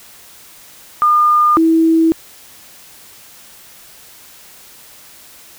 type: tone pair in turn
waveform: sine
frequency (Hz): 1211 / 325.3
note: D#6 / E4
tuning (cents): -47 / -23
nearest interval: octave + major seventh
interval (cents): 2276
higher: first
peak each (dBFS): -8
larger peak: neither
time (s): 1.02-1.57 / 1.57-2.12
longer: neither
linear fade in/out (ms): 0
effects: white hiss -41 dBFS RMS until 5.58 s